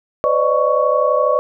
sine tone cluster, 506 / 581 / 613 / 1115 Hz, B4 / D5 / D#5 / C#6, +42 / -19 / -26 / +10 cents, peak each -18 dBFS, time 0.24-1.39 s, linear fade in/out 0 ms, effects none

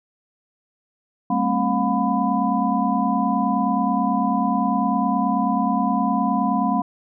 sine tone cluster, 198.3 / 227.8 / 267.1 / 716 / 999 Hz, G3 / A#3 / C4 / F5 / B5, +20 / -40 / +36 / +43 / +20 cents, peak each -24 dBFS, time 1.3-6.82 s, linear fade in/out 5 ms, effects none

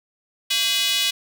square tone with high-pass filter, 226.9 Hz, A#3, 47 cents flat, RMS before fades -21 dBFS, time 0.5-1.11 s, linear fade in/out 10 ms, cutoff 3200 Hz, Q 2.8, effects none

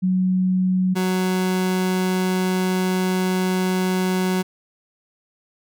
sine / 30% pulse tone pair in turn, 185.1 / 185.1 Hz, F#3 / F#3, +1 / +1 cents, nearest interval unison, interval 0 cents, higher neither, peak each -16 dBFS, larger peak neither, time 0.02-0.95 / 0.95-4.43 s, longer second, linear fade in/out 20 ms, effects none

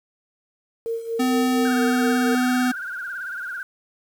sine tone with tremolo, 458.2 Hz, A#4, 30 cents flat, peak -22 dBFS, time 0.86-2.35 s, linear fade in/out 0 ms, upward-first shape sine, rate 4.3 Hz, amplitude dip 70%
square tone with pitch glide, 254.8 to 251 Hz, C4 to B3, -46 to +28 cents, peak -19 dBFS, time 1.19-2.72 s, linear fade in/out 10 ms, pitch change -26 cents, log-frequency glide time 1.67-1.74 s
sine tone with vibrato, 1500 Hz, F#6, 23 cents sharp, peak -28 dBFS, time 1.65-3.63 s, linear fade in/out 2 ms, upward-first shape triangle, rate 18 Hz, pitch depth 140 cents each way
effects 8-bit

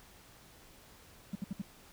triangle tone bursts, 196 Hz, G3, in tune, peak -30 dBFS, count 4, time 1.33-1.618 s, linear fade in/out 5 ms, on 24 ms, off 64 ms, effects tanh soft clip ceiling -30 dBFS + pink hiss -58 dBFS RMS until 1.92 s

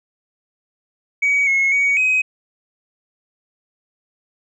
sine tone with pitch steps, 2261 / 2174 / 2246 / 2525 Hz, C#7 / C#7 / C#7 / D#7, +34 / -34 / +22 / +25 cents, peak -12 dBFS, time 1.22-2.22 s, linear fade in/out 10 ms, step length 250 ms, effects tanh soft clip ceiling -11 dBFS

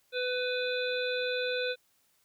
harmonic tone with a mistuned harmonic, 499.6 Hz, B4, 20 cents sharp, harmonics 1 / 3 / 5 / 7 / 8, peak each -31 / -36 / -38 / -39 / -40 dBFS, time 0.12-1.76 s, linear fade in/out 50 ms, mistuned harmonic 7, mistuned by +15 cents, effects white hiss -70 dBFS RMS until 2.24 s

